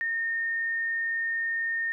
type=tone; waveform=sine; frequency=1831 Hz; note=A#6; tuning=32 cents flat; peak=-26 dBFS; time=0.01-1.92 s; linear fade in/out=0 ms; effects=none